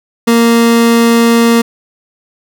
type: tone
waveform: 30% pulse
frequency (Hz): 232.3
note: A#3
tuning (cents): -6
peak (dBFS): -3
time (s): 0.27-1.62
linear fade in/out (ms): 10
effects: none